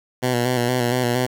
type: tone with vibrato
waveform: 10% pulse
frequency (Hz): 123.3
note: B2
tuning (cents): -2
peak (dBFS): -10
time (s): 0.22-1.27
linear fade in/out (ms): 20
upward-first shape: square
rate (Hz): 4.3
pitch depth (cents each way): 40
effects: 7-bit